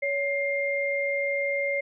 sine tone pair together, 561 / 2111 Hz, C#5 / C7, +21 / +15 cents, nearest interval octave + major seventh, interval 2294 cents, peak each -27 dBFS, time 0.02-1.81 s, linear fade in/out 10 ms, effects none

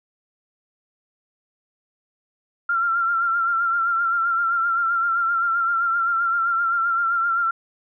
sine tone with vibrato, 1371 Hz, F6, 32 cents flat, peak -18 dBFS, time 2.69-7.51 s, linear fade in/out 5 ms, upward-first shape sine, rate 7.7 Hz, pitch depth 46 cents each way, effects none

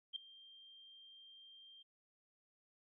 sine tone with ADSR envelope, 3176 Hz, G7, 22 cents sharp, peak -37 dBFS, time 0.13-1.83 s, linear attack 30 ms, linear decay 4 ms, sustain -20 dB, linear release 12 ms, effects none

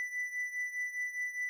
triangle beating tone pair, 1983 / 1987.9 Hz, B6 / B6, +7 / +11 cents, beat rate 4.9 Hz, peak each -34 / -39 dBFS, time 0-1.49 s, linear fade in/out 0 ms, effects none

